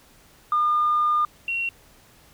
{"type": "tone pair in turn", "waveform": "sine", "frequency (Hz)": [1211, 2738], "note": ["D#6", "F7"], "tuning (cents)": [-47, -35], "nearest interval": "octave + major second", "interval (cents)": 1412, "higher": "second", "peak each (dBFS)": [-17, -23], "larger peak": "first", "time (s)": [[0.52, 1.25], [1.48, 1.69]], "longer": "first", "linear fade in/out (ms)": 2, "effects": ["tanh soft clip ceiling -13 dBFS", "pink hiss -54 dBFS RMS until 2.33 s"]}